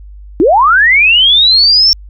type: linear sweep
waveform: sine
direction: up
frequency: 284 to 5500 Hz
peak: -4 dBFS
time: 0.4-1.93 s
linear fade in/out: 0 ms
effects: added 50 Hz sine -29 dBFS peak until 2.09 s